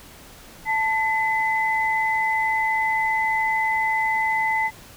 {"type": "tone pair together", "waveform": "sine", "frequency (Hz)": [880, 2022], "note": ["A5", "B6"], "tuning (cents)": [0, 40], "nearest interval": "octave + major second", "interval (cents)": 1440, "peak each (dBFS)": -22, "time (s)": [0.65, 4.71], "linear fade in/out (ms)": 50, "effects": ["pink hiss -45 dBFS RMS until 4.96 s"]}